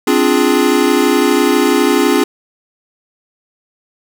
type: chord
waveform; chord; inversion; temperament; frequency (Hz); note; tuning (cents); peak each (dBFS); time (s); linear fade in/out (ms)
square; D half-diminished seventh; third; equal; 261.6 / 293.7 / 349.2 / 415.3; C4 / D4 / F4 / Ab4; 0 / 0 / 0 / 0; -16; 0.07-2.24; 5
effects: none